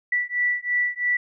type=beating tone pair; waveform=sine; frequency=1960 / 1963 Hz; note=B6 / B6; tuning=-14 / -11 cents; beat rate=3 Hz; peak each=-24 dBFS; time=0.12-1.17 s; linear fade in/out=5 ms; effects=none